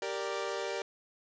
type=chord; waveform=sawtooth; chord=G minor; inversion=none; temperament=equal; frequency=392 / 466.2 / 587.3 Hz; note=G4 / Bb4 / D5; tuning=0 / 0 / 0 cents; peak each=-34 dBFS; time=0.02-0.82 s; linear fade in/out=2 ms; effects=resampled to 16000 Hz + 9-bit